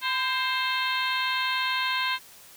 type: harmonic tone with a mistuned harmonic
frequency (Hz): 527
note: C5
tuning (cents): +12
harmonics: 2 / 3 / 4 / 5 / 6 / 7 / 8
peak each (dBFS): -29 / -31 / -32 / -33 / -34 / -34 / -35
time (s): 0.01-2.19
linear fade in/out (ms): 50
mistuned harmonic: 2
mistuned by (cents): -61
effects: white hiss -50 dBFS RMS until 2.56 s